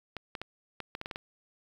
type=clicks; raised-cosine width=0.3 ms; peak=-21 dBFS; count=9; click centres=0.167 / 0.352 / 0.416 / 0.803 / 0.951 / 1.014 / 1.059 / 1.112 / 1.159 s; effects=8-bit